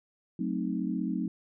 sine chord, F# diminished seventh, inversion none, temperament equal, 185 / 220 / 261.6 / 311.1 Hz, F#3 / A3 / C4 / Eb4, 0 / 0 / 0 / 0 cents, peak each -33 / -34 / -34 / -35 dBFS, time 0.39-1.28 s, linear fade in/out 5 ms, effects none

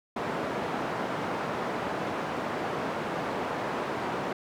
white band-pass noise, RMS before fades -32 dBFS, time 0.16-4.33 s, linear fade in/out 5 ms, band 150 to 970 Hz, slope 12 dB/octave, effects none

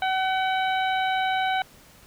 harmonic tone with a mistuned harmonic, 756 Hz, F#5, 37 cents sharp, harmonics 1 / 2 / 3 / 4 / 5, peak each -23 / -29 / -33 / -35 / -37 dBFS, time 0.02-1.62 s, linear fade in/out 2 ms, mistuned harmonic 5, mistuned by +33 cents, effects pink hiss -52 dBFS RMS until 2.06 s

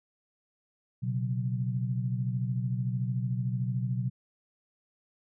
sine chord, B suspended second, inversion none, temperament equal with one note detuned, 123.47 / 136.92 / 185 Hz, B2 / C#3 / F#3, 0 / -21 / 0 cents, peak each -29 / -35 / -35 dBFS, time 1.02-4.1 s, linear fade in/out 20 ms, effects none

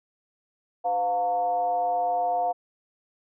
sine tone with frequency modulation, 710 Hz, F5, 28 cents sharp, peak -22 dBFS, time 0.84-2.53 s, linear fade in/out 20 ms, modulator 204 Hz, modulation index 0.59, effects none

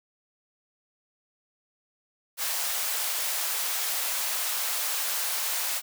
white high-pass noise, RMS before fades -29 dBFS, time 2.37-5.82 s, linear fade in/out 50 ms, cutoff 550 Hz, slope 24 dB/octave, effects none

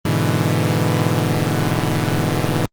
sawtooth chord, E dominant seventh, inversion first, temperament equal with one note detuned, 103.83 / 123.47 / 148.11 / 164.81 Hz, G#2 / B2 / D3 / E3, 0 / 0 / +15 / 0 cents, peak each -17 dBFS, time 0.05-2.66 s, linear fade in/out 5 ms, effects Opus 32 kbps

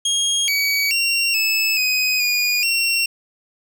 25% pulse tone with pitch steps, 3260 / 2267 / 2752 / 2610 / 2509 / 2447 / 2732 Hz, G#7 / C#7 / F7 / E7 / D#7 / D#7 / F7, -33 / +38 / -26 / -18 / +14 / -29 / -39 cents, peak -13 dBFS, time 0.05-3.06 s, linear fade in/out 5 ms, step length 430 ms, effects none

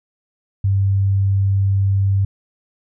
sine tone, 98 Hz, G2, in tune, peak -13 dBFS, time 0.64-2.25 s, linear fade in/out 5 ms, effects none

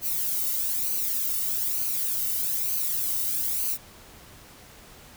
violet noise with flanger, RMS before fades -27 dBFS, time 0.01-3.78 s, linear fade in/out 50 ms, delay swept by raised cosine 0.56 to 1.22 ms, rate 1.1 Hz, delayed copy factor -0.75, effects pink hiss -49 dBFS RMS until 5.16 s

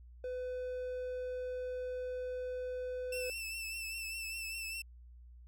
triangle tone, 503 Hz, B4, 32 cents sharp, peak -35 dBFS, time 0.24-3.3 s, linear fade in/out 2 ms
sawtooth tone with vibrato, 2658 Hz, E7, 14 cents sharp, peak -36 dBFS, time 3.12-4.82 s, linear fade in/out 5 ms, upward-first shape triangle, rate 5 Hz, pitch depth 44 cents each way
effects added 60 Hz sine -52 dBFS peak until 5.47 s

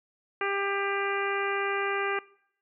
harmonic tone, 397.4 Hz, G4, 24 cents sharp, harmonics 1 / 2 / 3 / 4 / 5 / 6 / 7, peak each -31 / -35 / -32 / -34 / -35 / -36 / -40 dBFS, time 0.41-2.19 s, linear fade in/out 2 ms, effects noise-tail reverb RT60 0.7 s tail -23 dB re dry

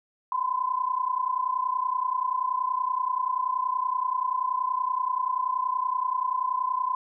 sine tone pair together, 1001.5 / 1032 Hz, B5 / C6, +24 / -24 cents, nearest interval minor second, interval 52 cents, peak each -27 dBFS, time 0.32-6.95 s, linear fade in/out 2 ms, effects none

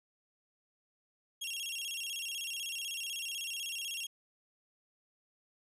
sawtooth tone with vibrato, 3000 Hz, F#7, 23 cents sharp, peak -34 dBFS, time 1.41-4.07 s, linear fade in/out 10 ms, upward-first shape square, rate 16 Hz, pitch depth 150 cents each way, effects resampled to 32000 Hz

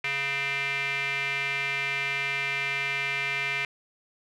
square tone with band-pass filter, 139.3 Hz, C#3, 9 cents sharp, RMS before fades -29 dBFS, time 0.04-3.65 s, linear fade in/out 2 ms, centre 2300 Hz, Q 5.6, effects none

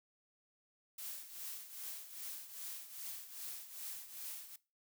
blue noise with tremolo, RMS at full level -44 dBFS, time 0.98-4.56 s, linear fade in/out 5 ms, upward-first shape triangle, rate 2.5 Hz, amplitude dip 75%, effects noise-tail reverb RT60 0.3 s tail -20 dB re dry

